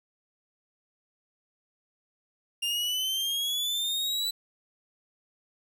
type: exponential sweep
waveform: 40% pulse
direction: up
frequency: 2794 to 3985 Hz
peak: -26 dBFS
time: 2.62-4.31 s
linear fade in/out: 10 ms
effects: none